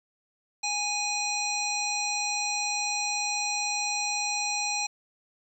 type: harmonic tone with a mistuned harmonic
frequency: 827 Hz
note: G#5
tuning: 8 cents flat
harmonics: 1 / 3 / 5 / 7 / 9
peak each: -33 / -32 / -33 / -33 / -36 dBFS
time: 0.63-4.87 s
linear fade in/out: 10 ms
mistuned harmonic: 9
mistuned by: +24 cents
effects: 10-bit